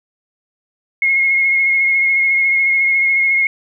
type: tone with vibrato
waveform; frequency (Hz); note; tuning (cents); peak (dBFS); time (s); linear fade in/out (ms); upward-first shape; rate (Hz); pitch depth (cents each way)
sine; 2159; C#7; -46; -11; 1.02-3.47; 2; sine; 14; 20
effects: none